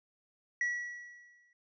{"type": "tone with exponential decay", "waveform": "triangle", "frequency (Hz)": 1935, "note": "B6", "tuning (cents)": -36, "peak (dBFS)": -26, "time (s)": [0.61, 1.53], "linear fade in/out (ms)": 2, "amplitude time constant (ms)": 200, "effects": ["resampled to 16000 Hz"]}